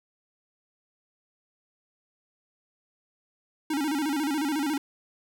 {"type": "tone with vibrato", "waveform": "square", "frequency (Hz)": 293.7, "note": "D4", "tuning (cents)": 0, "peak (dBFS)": -26, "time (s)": [3.7, 4.78], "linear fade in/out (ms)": 5, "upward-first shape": "square", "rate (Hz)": 14, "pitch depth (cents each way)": 110, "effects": []}